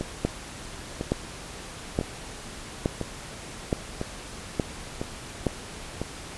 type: two click trains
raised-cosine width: 2 ms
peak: -9 / -15 dBFS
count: 7 / 7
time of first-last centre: 0.25-5.467 / 0.01-6.016 s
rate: 1.15 / 0.999 Hz
effects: pink hiss -40 dBFS RMS until 6.37 s + resampled to 24000 Hz